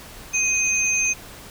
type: tone pair together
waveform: sine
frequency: 2502 / 6305 Hz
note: D#7 / G8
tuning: +9 / +9 cents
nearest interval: octave + major third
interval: 1600 cents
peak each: -21 dBFS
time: 0.33-1.14 s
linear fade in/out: 20 ms
effects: pink hiss -41 dBFS RMS until 1.5 s